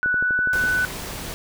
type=tone with pitch glide; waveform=sine; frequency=1480 to 1492.9 Hz; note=F#6 to F#6; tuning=0 to +15 cents; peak=-18 dBFS; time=0.03-0.85 s; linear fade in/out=0 ms; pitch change=+15 cents; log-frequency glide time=0.15-0.57 s
type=click train; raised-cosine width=2 ms; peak=-20 dBFS; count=8; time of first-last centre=0.06-0.639 s; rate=12.1 Hz
type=noise; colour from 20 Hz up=pink; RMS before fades=-32 dBFS; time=0.53-1.34 s; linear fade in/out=0 ms
effects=none